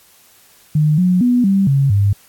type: tone with pitch steps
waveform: sine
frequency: 152 / 181.4 / 245.5 / 195.2 / 137.8 / 100.6 Hz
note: D#3 / F#3 / B3 / G3 / C#3 / G2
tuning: -40 / -34 / -10 / -7 / -10 / +45 cents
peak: -10 dBFS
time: 0.75-2.13 s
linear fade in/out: 5 ms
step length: 230 ms
effects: white hiss -49 dBFS RMS until 2.28 s + AAC 64 kbps